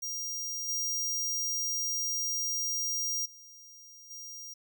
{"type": "tone with level steps", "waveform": "45% pulse", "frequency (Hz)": 5700, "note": "F8", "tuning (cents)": 34, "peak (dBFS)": [-34, -30, -50, -42], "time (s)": [0.02, 4.54], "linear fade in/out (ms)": 10, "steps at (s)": [0.68, 3.25, 4.1], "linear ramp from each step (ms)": 10, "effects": []}